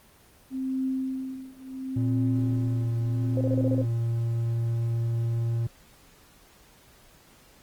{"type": "tone with tremolo", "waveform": "sine", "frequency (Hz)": 262.6, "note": "C4", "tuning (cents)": 6, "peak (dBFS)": -24, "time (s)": [0.5, 3.86], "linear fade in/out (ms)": 50, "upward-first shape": "triangle", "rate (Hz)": 0.71, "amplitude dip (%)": 95}
{"type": "tone", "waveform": "triangle", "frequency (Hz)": 116.1, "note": "A#2", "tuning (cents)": -7, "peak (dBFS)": -22, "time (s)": [1.96, 5.67], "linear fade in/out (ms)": 5}
{"type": "tone bursts", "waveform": "sine", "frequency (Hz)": 523.3, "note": "C5", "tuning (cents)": 0, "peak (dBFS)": -27, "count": 7, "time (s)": [3.37, 3.816], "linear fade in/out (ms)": 2, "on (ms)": 38, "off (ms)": 30}
{"effects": ["pink hiss -56 dBFS RMS until 7.62 s", "Opus 24 kbps"]}